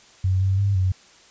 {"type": "tone with pitch steps", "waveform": "sine", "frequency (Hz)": [93.7, 95.9, 99.7, 93.2], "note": ["F#2", "G2", "G2", "F#2"], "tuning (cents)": [22, -37, 30, 13], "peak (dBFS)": -17, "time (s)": [0.24, 0.92], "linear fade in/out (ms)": 5, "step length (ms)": 170, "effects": ["white hiss -51 dBFS RMS until 1.3 s", "resampled to 16000 Hz"]}